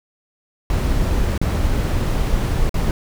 brown noise with dropouts, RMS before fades -18 dBFS, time 0.7-2.91 s, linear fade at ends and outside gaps 1 ms, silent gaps 1.378-1.415 / 2.694-2.742 s, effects none

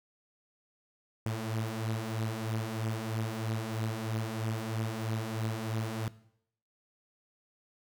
sawtooth beating tone pair, 109.1 / 112.2 Hz, A2 / A2, -14 / +34 cents, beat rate 3.1 Hz, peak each -33 / -30 dBFS, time 1.26-6.08 s, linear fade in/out 0 ms, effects noise-tail reverb RT60 0.7 s tail -18 dB re dry

